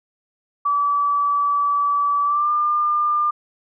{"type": "tone with pitch glide", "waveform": "sine", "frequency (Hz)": [1151, 1200.6], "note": ["D6", "D6"], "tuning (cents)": [-35, 38], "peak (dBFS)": -16, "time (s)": [0.65, 3.31], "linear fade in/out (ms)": 10, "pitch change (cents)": 73, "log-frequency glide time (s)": [2.24, 2.51], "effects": []}